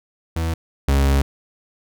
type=tone pair in turn; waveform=40% pulse; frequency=81.9 / 68.87 Hz; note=E2 / C#2; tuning=-11 / -11 cents; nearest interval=minor third; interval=300 cents; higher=first; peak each=-19 / -13 dBFS; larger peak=second; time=0.36-0.54 / 0.88-1.22 s; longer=second; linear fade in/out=5 ms; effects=none